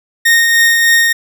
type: tone with tremolo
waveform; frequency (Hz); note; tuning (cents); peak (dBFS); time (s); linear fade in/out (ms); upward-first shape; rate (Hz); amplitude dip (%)
40% pulse; 1851; A#6; -13; -5; 0.25-1.13; 10; triangle; 3.3; 35
effects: none